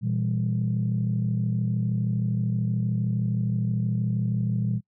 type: chord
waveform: sine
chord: E diminished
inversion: second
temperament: just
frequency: 118.67 / 164.81 / 197.78 Hz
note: Bb2 / E3 / G3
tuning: +31 / 0 / +16 cents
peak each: -24 / -29 / -28 dBFS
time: 0.01-4.81 s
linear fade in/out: 50 ms
effects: noise-tail reverb RT60 0.1 s tail -26 dB re dry + tanh soft clip ceiling -15 dBFS